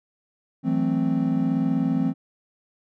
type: chord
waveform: triangle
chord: F# half-diminished seventh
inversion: third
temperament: equal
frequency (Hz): 164.81 / 185 / 220 / 261.6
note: E3 / F#3 / A3 / C4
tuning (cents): 0 / 0 / 0 / 0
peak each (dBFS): -24 / -27 / -25 / -21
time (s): 0.63-2.14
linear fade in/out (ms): 50
effects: none